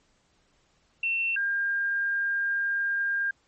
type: tone pair in turn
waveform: sine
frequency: 2700 / 1605.4 Hz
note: E7 / G6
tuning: +41 / +41 cents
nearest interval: major sixth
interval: 900 cents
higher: first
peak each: -24 dBFS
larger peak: neither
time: 1.03-1.36 / 1.36-3.31 s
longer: second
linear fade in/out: 5 ms
effects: pink hiss -67 dBFS RMS until 3.47 s + MP3 32 kbps